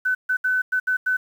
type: tone bursts at uneven times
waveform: sine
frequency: 1509 Hz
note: F#6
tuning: 34 cents sharp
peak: -18 dBFS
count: 6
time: 0.05-0.15 / 0.29-0.37 / 0.44-0.62 / 0.72-0.8 / 0.87-0.97 / 1.06-1.17 s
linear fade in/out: 10 ms
effects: 8-bit